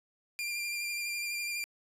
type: tone with vibrato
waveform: sawtooth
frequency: 2386 Hz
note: D7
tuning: 27 cents sharp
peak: -30 dBFS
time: 0.39-1.64 s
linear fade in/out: 0 ms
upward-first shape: sine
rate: 12 Hz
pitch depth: 18 cents each way
effects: resampled to 32000 Hz